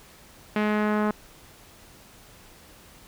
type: tone with low-pass filter sweep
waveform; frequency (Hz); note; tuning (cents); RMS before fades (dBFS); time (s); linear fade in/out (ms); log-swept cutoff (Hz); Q
sawtooth; 211.3; G#3; +30; -24; 0.56-1.11; 2; 2400 to 1300; 1.6
effects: pink hiss -51 dBFS RMS until 3.07 s